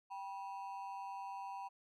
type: ring-modulated tone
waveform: triangle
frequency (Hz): 880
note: A5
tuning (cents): 0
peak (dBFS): -38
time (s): 0.1-1.69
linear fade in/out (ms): 20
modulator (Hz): 94.5
effects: none